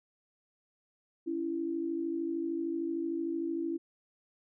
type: tone pair together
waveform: sine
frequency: 281.1 / 334.3 Hz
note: C#4 / E4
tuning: +24 / +24 cents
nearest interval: minor third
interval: 300 cents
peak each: -37 / -32 dBFS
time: 1.26-3.78 s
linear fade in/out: 20 ms
effects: none